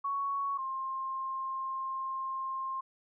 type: tone pair in turn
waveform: sine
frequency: 1113 / 1060.6 Hz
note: C#6 / C6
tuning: +7 / +23 cents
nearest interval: minor second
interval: 84 cents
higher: first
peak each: -30 / -33 dBFS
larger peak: first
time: 0.04-0.58 / 0.58-2.81 s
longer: second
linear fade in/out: 10 ms
effects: none